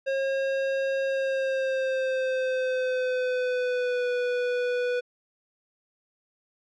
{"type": "tone with pitch glide", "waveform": "square", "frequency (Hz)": [540, 492.3], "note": ["C#5", "B4"], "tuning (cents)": [-45, -6], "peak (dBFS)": -25, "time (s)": [0.06, 5.01], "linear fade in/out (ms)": 20, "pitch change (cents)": -161, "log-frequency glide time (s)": [1.06, 4.08], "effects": ["low-pass 3000 Hz 12 dB/octave"]}